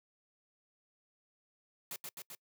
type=noise with echo; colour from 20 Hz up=white; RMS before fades=-42 dBFS; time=1.91-1.96 s; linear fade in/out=2 ms; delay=130 ms; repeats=3; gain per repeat=-2 dB; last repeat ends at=2.35 s; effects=noise-tail reverb RT60 0.1 s tail -25 dB re dry + high-pass 100 Hz 12 dB/octave